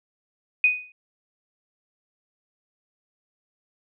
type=tone with exponential decay; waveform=sine; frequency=2489 Hz; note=D#7; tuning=in tune; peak=-12 dBFS; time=0.64-0.92 s; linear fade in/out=2 ms; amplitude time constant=60 ms; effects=none